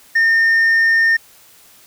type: tone with tanh clipping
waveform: sine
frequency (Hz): 1820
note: A#6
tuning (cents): -42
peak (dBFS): -11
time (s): 0.15-1.17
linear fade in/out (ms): 10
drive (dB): 2
effects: white hiss -47 dBFS RMS until 1.86 s